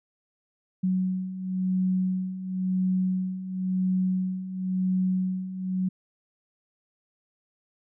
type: beating tone pair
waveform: sine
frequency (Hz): 185 / 185.96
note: F#3 / F#3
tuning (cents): 0 / +9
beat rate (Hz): 0.96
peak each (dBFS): -30 / -25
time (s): 0.83-5.89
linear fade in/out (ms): 10
effects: none